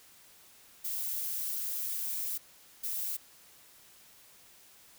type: noise bursts at uneven times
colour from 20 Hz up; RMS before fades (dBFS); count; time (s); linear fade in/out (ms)
violet; -35; 2; 0.84-2.38 / 2.83-3.17; 10
effects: white hiss -58 dBFS RMS until 4.98 s